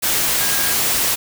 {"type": "tone in noise", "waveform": "sine", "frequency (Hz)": 1628, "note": "G#6", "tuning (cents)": -35, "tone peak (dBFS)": -28, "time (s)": [0.4, 0.75], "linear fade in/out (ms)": 20, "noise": "white", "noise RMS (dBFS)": -18, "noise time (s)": [0.02, 1.16], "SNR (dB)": -13, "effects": []}